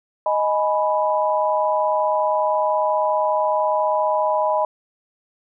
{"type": "chord", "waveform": "sine", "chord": "G# minor", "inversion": "second", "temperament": "equal with one note detuned", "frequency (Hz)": [622.3, 837.8, 987.8], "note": ["D#5", "G#5", "B5"], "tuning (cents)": [0, 15, 0], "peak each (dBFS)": [-20, -23, -21], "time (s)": [0.26, 4.65], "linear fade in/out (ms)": 2, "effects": []}